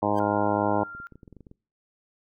harmonic tone, 103.5 Hz, G#2, 5 cents flat, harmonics 1 / 2 / 3 / 4 / 5 / 6 / 7 / 8 / 9 / 10, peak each -34 / -31 / -29 / -33 / -31 / -29 / -33 / -29 / -30 / -34 dBFS, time 0.02-0.84 s, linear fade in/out 10 ms
sawtooth tone with exponential growth, 1568 Hz, G6, in tune, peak -37 dBFS, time 0.11-0.19 s, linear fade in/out 0 ms, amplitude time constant 16 ms
sine tone with pitch glide, 1400 to 1389.5 Hz, F6 to F6, +4 to -9 cents, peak -37 dBFS, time 0.2-1.07 s, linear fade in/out 0 ms, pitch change -13 cents, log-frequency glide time 0.41-0.46 s
clicks, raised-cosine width 3 ms, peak -34 dBFS, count 11, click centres 0.95 / 1.001 / 1.123 / 1.156 / 1.232 / 1.278 / 1.327 / 1.367 / 1.407 / 1.468 / 1.514 s
effects noise-tail reverb RT60 0.4 s tail -25 dB re dry

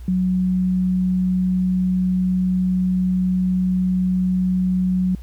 sine tone, 184.1 Hz, F#3, 8 cents flat, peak -16 dBFS, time 0.08-5.15 s, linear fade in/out 2 ms, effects added 60 Hz sine -32 dBFS peak until 5.22 s + pink hiss -54 dBFS RMS until 5.22 s

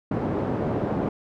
pink band-pass noise, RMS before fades -26 dBFS, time 0.11-1.09 s, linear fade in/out 5 ms, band 130 to 640 Hz, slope 12 dB/octave, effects none

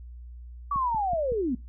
sine linear sweep, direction down, 1159 to 224.4 Hz, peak -24 dBFS, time 0.71-1.55 s, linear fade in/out 5 ms
click train, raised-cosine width 5 ms, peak -25 dBFS, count 4, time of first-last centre 0.76-1.321 s, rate 5.35 Hz
effects noise-tail reverb RT60 0.2 s tail -19 dB re dry + added 60 Hz sine -40 dBFS peak until 1.68 s

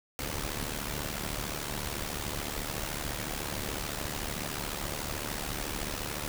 pink noise with amplitude modulation, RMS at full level -32 dBFS, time 0.19-6.28 s, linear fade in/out 0 ms, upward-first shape sine, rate 73.8 Hz, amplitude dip 75%, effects none

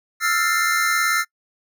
square chord, F major seventh, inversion third, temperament equal with one note detuned, 1318.5 / 1396.9 / 1783.5 / 2093 Hz, E6 / F6 / A6 / C7, 0 / 0 / +23 / 0 cents, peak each -24 dBFS, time 0.2-1.25 s, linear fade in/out 50 ms, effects noise-tail reverb RT60 0.1 s tail -25 dB re dry

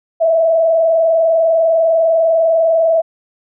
sine tone with vibrato, 653 Hz, E5, 17 cents flat, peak -9 dBFS, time 0.2-3.02 s, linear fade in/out 20 ms, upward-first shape square, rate 20 Hz, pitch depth 37 cents each way, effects none

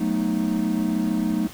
triangle chord, B dominant seventh, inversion second, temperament equal, 185 / 220 / 246.9 / 311.1 Hz, F#3 / A3 / B3 / D#4, 0 / 0 / 0 / 0 cents, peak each -25 / -22 / -27 / -24 dBFS, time 0-1.48 s, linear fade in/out 10 ms, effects pink hiss -42 dBFS RMS until 1.53 s

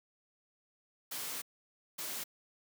white noise bursts at uneven times, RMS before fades -40 dBFS, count 2, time 1.11-1.42 / 1.98-2.24 s, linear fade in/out 10 ms, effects high-pass 150 Hz 12 dB/octave

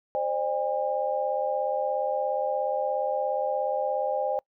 sine tone cluster, 524 / 601 / 808 Hz, C5 / D5 / G#5, +2 / +40 / -48 cents, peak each -29 dBFS, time 0.15-4.39 s, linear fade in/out 0 ms, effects noise-tail reverb RT60 0.1 s tail -26 dB re dry

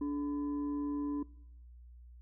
sine tone with frequency modulation, 289.4 Hz, D4, 25 cents flat, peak -32 dBFS, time 0.01-1.23 s, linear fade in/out 5 ms, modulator 719 Hz, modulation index 0.3, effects noise-tail reverb RT60 0.8 s tail -23 dB re dry + added 60 Hz sine -51 dBFS peak until 2.21 s

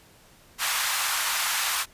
pink high-pass noise, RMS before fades -26 dBFS, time 0.58-1.86 s, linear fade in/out 50 ms, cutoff 960 Hz, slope 24 dB/octave, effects pink hiss -55 dBFS RMS until 1.93 s + resampled to 32000 Hz

